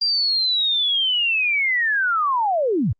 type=linear sweep; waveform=sine; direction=down; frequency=4786 to 78.9 Hz; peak=-17 dBFS; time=0.01-2.93 s; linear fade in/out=10 ms; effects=Opus 32 kbps